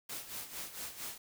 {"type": "noise with tremolo", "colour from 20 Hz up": "white", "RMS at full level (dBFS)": -41, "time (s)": [0.09, 1.18], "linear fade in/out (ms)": 5, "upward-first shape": "sine", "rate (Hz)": 4.4, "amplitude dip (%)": 70, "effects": []}